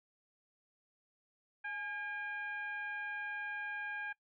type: tone with frequency modulation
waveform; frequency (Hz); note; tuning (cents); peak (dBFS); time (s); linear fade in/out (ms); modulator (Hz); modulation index
sine; 1623; G#6; -40; -38; 1.64-4.13; 10; 783; 0.75
effects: noise-tail reverb RT60 0.1 s tail -20 dB re dry + high-pass 150 Hz 12 dB/octave